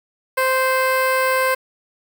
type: tone with notch filter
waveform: 15% pulse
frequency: 521 Hz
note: C5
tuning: 7 cents flat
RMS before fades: -18 dBFS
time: 0.37-1.55 s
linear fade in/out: 10 ms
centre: 6100 Hz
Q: 1.1
effects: 7-bit